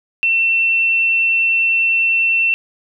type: tone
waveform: sine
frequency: 2695 Hz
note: E7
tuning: 38 cents sharp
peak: -12 dBFS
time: 0.23-2.54 s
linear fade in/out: 0 ms
effects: none